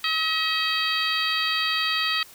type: harmonic tone with a mistuned harmonic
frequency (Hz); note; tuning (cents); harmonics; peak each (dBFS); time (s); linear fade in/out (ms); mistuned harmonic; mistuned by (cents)
639; D#5; +46; 2 / 3 / 4 / 5 / 6 / 7; -29 / -29 / -29 / -29 / -29 / -29; 0.04-2.23; 2; 7; +38
effects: white hiss -48 dBFS RMS until 2.34 s